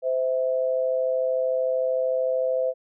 sine tone pair together, 516.7 / 650 Hz, C5 / E5, -22 / -24 cents, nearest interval major third, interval 398 cents, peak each -22 / -27 dBFS, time 0.02-2.74 s, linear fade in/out 50 ms, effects none

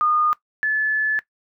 sine tone pair in turn, 1223 / 1729.6 Hz, D#6 / A6, -30 / -30 cents, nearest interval tritone, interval 600 cents, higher second, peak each -16 / -17 dBFS, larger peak first, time 0.01-0.33 / 0.63-1.19 s, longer second, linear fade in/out 0 ms, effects noise-tail reverb RT60 0.1 s tail -18 dB re dry

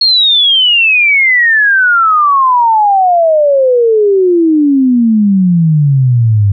sine exponential sweep, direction down, 4330 to 98 Hz, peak -5 dBFS, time 0.01-6.52 s, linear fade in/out 5 ms, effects none

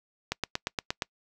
click train, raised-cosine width 0.2 ms, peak -11 dBFS, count 7, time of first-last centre 0.32-1.022 s, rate 8.55 Hz, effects noise-tail reverb RT60 0.1 s tail -26 dB re dry

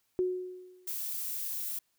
sine tone with exponential decay, 366 Hz, F#4, 19 cents flat, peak -24 dBFS, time 0.19-0.98 s, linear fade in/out 0 ms, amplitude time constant 170 ms
violet noise, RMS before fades -36 dBFS, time 0.87-1.79 s, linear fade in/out 5 ms
effects white hiss -75 dBFS RMS until 1.98 s

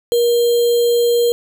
sine tone with sample-and-hold, 474.2 Hz, A#4, 30 cents sharp, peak -11 dBFS, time 0.12-1.32 s, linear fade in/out 0 ms, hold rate 3675 Hz, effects none

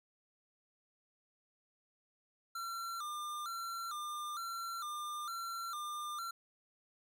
square tone with vibrato, 1278 Hz, D#6, 46 cents sharp, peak -40 dBFS, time 2.55-6.31 s, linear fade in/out 5 ms, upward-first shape square, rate 1.1 Hz, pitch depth 110 cents each way, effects none

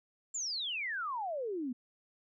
sine exponential sweep, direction down, 7459 to 235.2 Hz, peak -34 dBFS, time 0.34-1.73 s, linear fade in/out 10 ms, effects none

